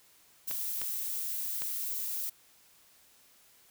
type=noise; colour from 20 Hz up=violet; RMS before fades=-35 dBFS; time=0.47-2.3 s; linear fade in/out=10 ms
type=clicks; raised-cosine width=0.2 ms; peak=-21 dBFS; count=3; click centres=0.512 / 0.816 / 1.62 s
effects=white hiss -62 dBFS RMS until 3.7 s